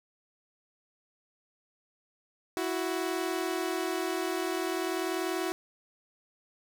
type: tone pair together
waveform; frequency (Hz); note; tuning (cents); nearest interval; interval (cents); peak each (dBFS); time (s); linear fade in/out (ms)
sawtooth; 330 / 370.4; E4 / F#4; +2 / +2; major second; 200; -29 / -28; 2.57-5.52; 0
effects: none